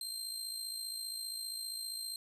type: tone with amplitude modulation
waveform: 25% pulse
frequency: 4160 Hz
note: C8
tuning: 11 cents flat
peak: -32 dBFS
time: 0.01-2.16 s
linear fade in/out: 2 ms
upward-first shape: sine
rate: 55.1 Hz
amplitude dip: 50%
effects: none